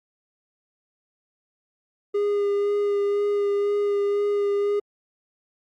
triangle tone with vibrato, 407.3 Hz, G#4, 34 cents flat, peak -18 dBFS, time 2.14-4.8 s, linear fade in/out 10 ms, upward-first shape sine, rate 2 Hz, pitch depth 14 cents each way, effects Opus 48 kbps

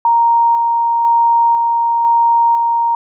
sine tone with tremolo, 932.3 Hz, A#5, in tune, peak -8 dBFS, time 0.05-2.95 s, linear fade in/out 2 ms, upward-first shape square, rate 1 Hz, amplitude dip 30%, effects none

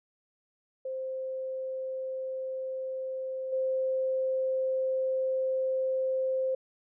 sine tone with level steps, 523.3 Hz, C5, in tune, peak -32 / -26 dBFS, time 0.85-6.55 s, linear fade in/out 5 ms, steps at 3.52 s, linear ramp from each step 10 ms, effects none

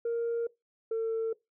sine tone pair in turn, 466.2 / 449.7 Hz, A#4 / A4, 0 / +38 cents, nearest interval minor second, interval 62 cents, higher first, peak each -26 dBFS, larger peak neither, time 0.05-0.47 / 0.91-1.33 s, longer neither, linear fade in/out 5 ms, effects noise-tail reverb RT60 0.2 s tail -22 dB re dry + tanh soft clip ceiling -26 dBFS

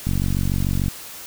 click train, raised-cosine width 5 ms, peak -10 dBFS, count 39, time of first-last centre 0.07-0.882 s, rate 46.8 Hz, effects white hiss -37 dBFS RMS until 1.26 s

